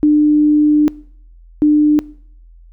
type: tone pair in turn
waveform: sine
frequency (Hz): 299.6 / 299.6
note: D4 / D4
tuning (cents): +35 / +35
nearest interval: unison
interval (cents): 0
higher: neither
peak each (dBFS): -7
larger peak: neither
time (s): 0.03-0.88 / 1.62-1.99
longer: first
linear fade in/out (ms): 0
effects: noise-tail reverb RT60 0.6 s tail -23 dB re dry + added 42 Hz sine -39 dBFS peak until 2.72 s